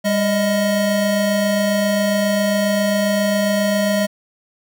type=tone pair together; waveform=square; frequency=200.4 / 628.6 Hz; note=G3 / D#5; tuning=+38 / +18 cents; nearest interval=octave + minor sixth; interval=1980 cents; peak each=-19 dBFS; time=0.04-4.07 s; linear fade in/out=20 ms; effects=none